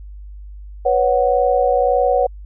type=chord; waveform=sine; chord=B suspended second; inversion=none; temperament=just; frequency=493.9 / 555.6 / 740.8 Hz; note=B4 / C#5 / F#5; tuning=0 / +4 / +2 cents; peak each=-17 dBFS; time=0.85-2.27 s; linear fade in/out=10 ms; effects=added 50 Hz sine -32 dBFS peak until 2.45 s